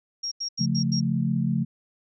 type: tone bursts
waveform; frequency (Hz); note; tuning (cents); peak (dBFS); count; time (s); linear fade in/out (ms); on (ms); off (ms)
sine; 5588; F8; 0; -27; 5; 0.23-1.004; 10; 86; 86
type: chord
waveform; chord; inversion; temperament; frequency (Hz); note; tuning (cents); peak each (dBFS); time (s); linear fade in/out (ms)
sine; Db augmented; none; equal; 138.59 / 174.61 / 220; Db3 / F3 / A3; 0 / 0 / 0; -26; 0.59-1.65; 20
effects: none